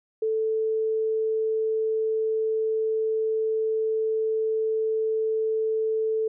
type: tone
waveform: sine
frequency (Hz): 440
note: A4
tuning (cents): 0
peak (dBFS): -22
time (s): 0.22-6.28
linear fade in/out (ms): 5
effects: none